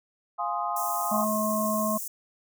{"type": "chord", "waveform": "sine", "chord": "F minor seventh", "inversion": "none", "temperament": "equal", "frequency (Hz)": [698.5, 830.6, 1046.5, 1244.5], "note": ["F5", "Ab5", "C6", "Eb6"], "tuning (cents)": [0, 0, 0, 0], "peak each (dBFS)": -32, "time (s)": [0.38, 1.25], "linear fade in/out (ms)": 20}
{"type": "high-pass noise", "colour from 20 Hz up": "white", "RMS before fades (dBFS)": -35, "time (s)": [0.76, 2.08], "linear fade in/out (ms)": 5, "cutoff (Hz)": 6000, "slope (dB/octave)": 48}
{"type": "harmonic tone", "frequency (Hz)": 213.8, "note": "A3", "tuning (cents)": -49, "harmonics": [1, 3, 5], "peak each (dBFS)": [-28, -29, -29], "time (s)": [1.11, 1.98], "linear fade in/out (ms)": 10}
{"effects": []}